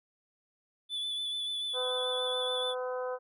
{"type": "tone with vibrato", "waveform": "triangle", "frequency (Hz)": 3475, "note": "A7", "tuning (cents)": -22, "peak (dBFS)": -31, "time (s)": [0.89, 2.75], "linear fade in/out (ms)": 50, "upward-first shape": "sine", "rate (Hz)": 6.9, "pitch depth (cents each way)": 21}
{"type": "harmonic tone", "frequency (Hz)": 252.7, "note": "B3", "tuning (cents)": 40, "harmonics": [2, 3, 4, 5, 6], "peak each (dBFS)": [-33, -43, -42, -44, -47], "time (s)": [1.73, 3.19], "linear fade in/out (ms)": 50}
{"effects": []}